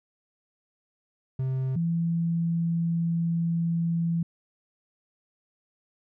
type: tone pair in turn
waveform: triangle / sine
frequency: 131.3 / 167.69 Hz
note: C3 / E3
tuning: +6 / +30 cents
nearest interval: major third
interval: 424 cents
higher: second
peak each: -23 / -23 dBFS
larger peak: neither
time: 1.39-1.76 / 1.76-4.23 s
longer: second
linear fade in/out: 5 ms
effects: none